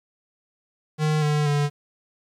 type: tone with pitch steps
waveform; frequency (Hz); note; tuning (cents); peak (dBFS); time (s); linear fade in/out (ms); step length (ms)
square; 153.6 / 149.49 / 145.48; D#3 / D3 / D3; -22 / +31 / -16; -20; 0.98-1.7; 50; 240
effects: low-pass 8000 Hz 12 dB/octave + 9-bit

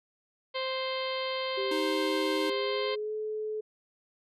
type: harmonic tone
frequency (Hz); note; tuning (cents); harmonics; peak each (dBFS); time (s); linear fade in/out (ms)
523.3; C5; 0; 1 / 2 / 3 / 4 / 5 / 6 / 7 / 8 / 9; -33 / -37 / -47 / -39 / -46 / -39 / -45 / -42 / -48; 0.54-2.96; 20
type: tone with pitch glide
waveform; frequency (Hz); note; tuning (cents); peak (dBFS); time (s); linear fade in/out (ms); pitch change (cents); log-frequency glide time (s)
sine; 392 to 430; G4 to A4; 0 to -40; -31; 1.57-3.61; 10; +160; 2.33-3.13
type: tone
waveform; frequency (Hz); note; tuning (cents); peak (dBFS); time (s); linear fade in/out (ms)
square; 312.6; D#4; +8; -32; 1.71-2.5; 5
effects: resampled to 32000 Hz

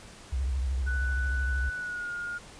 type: tone with vibrato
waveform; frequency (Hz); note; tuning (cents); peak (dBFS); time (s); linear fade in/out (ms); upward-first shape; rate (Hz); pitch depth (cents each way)
sine; 65.5; C2; +2; -26; 0.32-1.7; 10; sine; 13; 130
type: tone with pitch glide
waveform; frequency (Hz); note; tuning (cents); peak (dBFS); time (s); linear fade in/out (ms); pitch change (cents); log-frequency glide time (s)
sine; 1486 to 1423.8; F#6 to F6; +7 to +33; -32; 0.86-2.39; 20; -74; 1.74-2.12
effects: pink hiss -49 dBFS RMS until 2.59 s + resampled to 22050 Hz

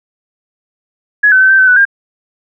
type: tone with pitch steps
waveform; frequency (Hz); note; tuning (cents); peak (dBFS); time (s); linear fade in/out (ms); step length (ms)
sine; 1681 / 1522 / 1533 / 1559 / 1527 / 1488 / 1605; G#6 / F#6 / G6 / G6 / G6 / F#6 / G6; +20 / +48 / -39 / -10 / -46 / +9 / +40; -4; 1.23-1.853; 10; 89
effects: none

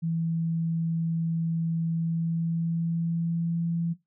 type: tone with pitch glide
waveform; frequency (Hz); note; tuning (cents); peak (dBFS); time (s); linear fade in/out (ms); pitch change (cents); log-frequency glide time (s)
sine; 164.81 to 168.18; E3 to E3; 0 to +35; -25; 0.02-3.94; 20; +35; 1.88-3.64
effects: noise-tail reverb RT60 0.2 s tail -17 dB re dry

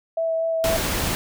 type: tone with vibrato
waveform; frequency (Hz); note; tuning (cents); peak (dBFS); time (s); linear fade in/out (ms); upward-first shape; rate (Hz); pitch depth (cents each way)
sine; 654; E5; -14; -20; 0.17-0.77; 5; sine; 4.2; 10
type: noise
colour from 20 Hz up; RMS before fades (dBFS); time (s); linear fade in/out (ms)
pink; -24; 0.64-1.15; 0
effects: none

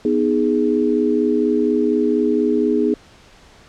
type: chord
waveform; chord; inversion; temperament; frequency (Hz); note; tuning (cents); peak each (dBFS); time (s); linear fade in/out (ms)
sine; G# minor; first; equal; 246.9 / 311.1 / 415.3; B3 / D#4 / G#4; 0 / 0 / 0; -19 / -19 / -18; 0.05-2.94; 2
effects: pink hiss -47 dBFS RMS until 3.68 s + low-pass 6000 Hz 12 dB/octave

